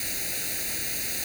white noise with comb filter, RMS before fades -30 dBFS, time 0-1.24 s, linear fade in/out 2 ms, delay 0.46 ms, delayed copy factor +0.9, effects none

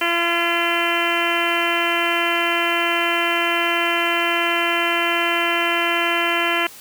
harmonic tone, 341.3 Hz, F4, 40 cents flat, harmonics 1 / 2 / 3 / 4 / 5 / 6 / 7 / 8 / 9, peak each -26 / -26 / -26 / -26 / -26 / -26 / -26 / -26 / -26 dBFS, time 0.01-6.67 s, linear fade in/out 5 ms, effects white hiss -41 dBFS RMS until 6.8 s

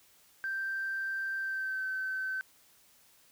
sine tone with pitch glide, 1568 to 1534.8 Hz, G6 to G6, 0 to -37 cents, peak -31 dBFS, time 0.44-2.41 s, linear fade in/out 0 ms, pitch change -37 cents, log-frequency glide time 1.39-1.85 s, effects tanh soft clip ceiling -27 dBFS + white hiss -63 dBFS RMS until 3.31 s

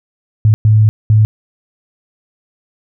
sine tone bursts at uneven times, 108 Hz, A2, 32 cents flat, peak -5 dBFS, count 3, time 0.45-0.54 / 0.65-0.89 / 1.1-1.25 s, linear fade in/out 0 ms, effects none

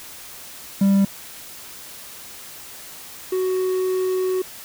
triangle tone pair in turn, 196.9 / 371.7 Hz, G3 / F#4, +8 / +8 cents, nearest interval major seventh, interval 1100 cents, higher second, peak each -11 / -17 dBFS, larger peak first, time 0.81-1.05 / 3.32-4.42 s, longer second, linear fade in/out 5 ms, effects white hiss -39 dBFS RMS until 4.64 s

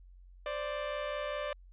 sawtooth tone pair together, 523.3 / 588.3 Hz, C5 / D5, 0 / +3 cents, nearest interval major second, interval 203 cents, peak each -37 / -31 dBFS, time 0.46-1.53 s, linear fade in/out 2 ms, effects added 45 Hz sine -52 dBFS peak until 1.72 s + resampled to 8000 Hz

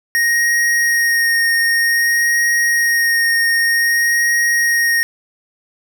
square tone with vibrato, 1864.7 Hz, A#6, in tune, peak -13 dBFS, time 0.15-5.03 s, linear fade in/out 0 ms, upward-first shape sine, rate 0.53 Hz, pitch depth 13 cents each way, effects none

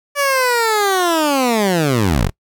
15% pulse linear sweep, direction down, 579 to 32.7 Hz, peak -7 dBFS, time 0.15-2.31 s, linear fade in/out 50 ms, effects noise-tail reverb RT60 0.1 s tail -23 dB re dry

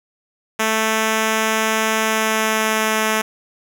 5% pulse tone with pitch glide, 220 to 218 Hz, A3 to A3, 0 to -16 cents, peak -5 dBFS, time 0.59-3.22 s, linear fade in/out 10 ms, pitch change -16 cents, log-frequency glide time 1.99-3.03 s, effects none

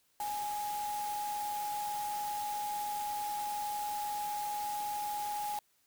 sine tone in noise, 830.6 Hz, G#5, in tune, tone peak -34 dBFS, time 0.2-5.59 s, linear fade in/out 2 ms, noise white, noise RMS -45 dBFS, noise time 0.2-5.59 s, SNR +8 dB, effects white hiss -72 dBFS RMS until 5.86 s

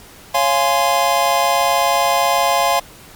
square chord, Db major seventh, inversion none, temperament just, 554.4 / 693 / 831.5 / 1039.4 Hz, Db5 / F5 / Ab5 / C6, 0 / -14 / +2 / -12 cents, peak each -22 / -18 / -20 / -19 dBFS, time 0.34-2.8 s, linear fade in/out 10 ms, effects pink hiss -41 dBFS RMS until 3.15 s + MP3 96 kbps

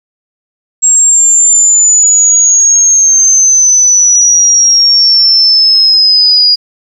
sine exponential sweep, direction down, 7590 to 4867 Hz, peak -3 dBFS, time 0.82-6.56 s, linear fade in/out 20 ms, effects 7-bit

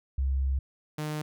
sine / sawtooth tone pair in turn, 67 / 152.16 Hz, C2 / D#3, +42 / -38 cents, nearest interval octave + major second, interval 1420 cents, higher second, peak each -24 / -27 dBFS, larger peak first, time 0.18-0.59 / 0.98-1.22 s, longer first, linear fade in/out 5 ms, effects none

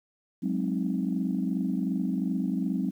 sine chord, Ab dominant seventh, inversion third, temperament equal, 185 / 207.7 / 261.6 / 311.1 Hz, Gb3 / Ab3 / C4 / Eb4, 0 / 0 / 0 / 0 cents, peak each -29 / -31 / -30 / -35 dBFS, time 0.42-2.91 s, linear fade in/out 20 ms, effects tanh soft clip ceiling -16 dBFS + 10-bit

